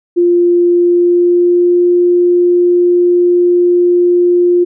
sine tone with pitch glide, 349.2 to 352.6 Hz, F4 to F4, 0 to +17 cents, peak -6 dBFS, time 0.16-4.65 s, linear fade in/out 20 ms, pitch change +17 cents, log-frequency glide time 0.7-1.87 s, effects none

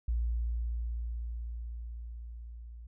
sine tone with level ramp, 58 Hz, A#1, 8 cents flat, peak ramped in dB -27 to -44 dBFS, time 0.08-2.87 s, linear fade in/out 5 ms, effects none

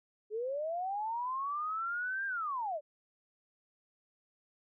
sine linear two-way sweep, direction up then down, 412.2 to 1610 to 557 Hz, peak -33 dBFS, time 0.3-2.81 s, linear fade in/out 50 ms, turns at 2.26 s, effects none

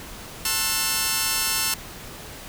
5% pulse chord, F# half-diminished seventh, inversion first, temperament just, 888 / 1065.6 / 1332 / 1480 Hz, A5 / C6 / E6 / F#6, +16 / +31 / +18 / 0 cents, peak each -17 dBFS, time 0.45-1.74 s, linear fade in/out 2 ms, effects pink hiss -39 dBFS RMS until 2.48 s

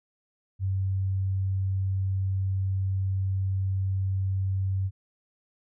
sine tone, 95.8 Hz, G2, 39 cents flat, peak -24 dBFS, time 0.59-4.91 s, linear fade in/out 50 ms, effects none

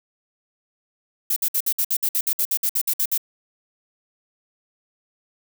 violet noise bursts, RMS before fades -21 dBFS, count 16, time 1.3-3.178 s, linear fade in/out 5 ms, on 63 ms, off 58 ms, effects none

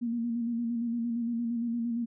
sine tone with vibrato, 234.4 Hz, A#3, 10 cents sharp, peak -28 dBFS, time 0.01-2.06 s, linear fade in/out 20 ms, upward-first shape square, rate 8.7 Hz, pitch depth 33 cents each way, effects none

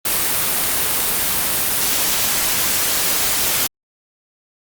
white noise, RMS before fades -18 dBFS, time 0.05-3.67 s, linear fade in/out 5 ms, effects Opus 32 kbps

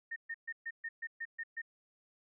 sine tone bursts, 1834 Hz, A#6, 29 cents flat, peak -37 dBFS, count 9, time 0.11-1.618 s, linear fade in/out 10 ms, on 52 ms, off 130 ms, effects none

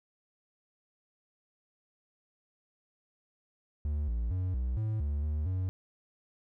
triangle tone with pitch steps, 74 / 57.4 / 92 / 62.3 / 108.9 / 72.5 / 75.6 / 92.9 Hz, D2 / A#1 / F#2 / B1 / A2 / D2 / D#2 / F#2, +14 / -26 / -9 / +16 / -17 / -22 / -49 / +7 cents, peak -27 dBFS, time 3.85-5.69 s, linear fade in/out 0 ms, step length 230 ms, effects none

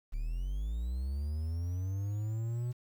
triangle linear sweep, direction up, 34.64 to 123.7 Hz, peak -30 dBFS, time 0.12-2.73 s, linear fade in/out 20 ms, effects 10-bit

